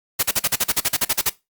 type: noise bursts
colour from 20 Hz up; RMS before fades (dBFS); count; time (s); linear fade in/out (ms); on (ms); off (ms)
white; -18; 14; 0.19-1.297; 10; 41; 41
effects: noise-tail reverb RT60 0.2 s tail -18 dB re dry + Opus 48 kbps